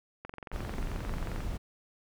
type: click train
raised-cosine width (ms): 0.5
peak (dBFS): -26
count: 27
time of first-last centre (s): 0.25-1.406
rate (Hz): 22.5
type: noise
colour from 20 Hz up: brown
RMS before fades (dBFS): -35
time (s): 0.52-1.58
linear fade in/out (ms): 20
effects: none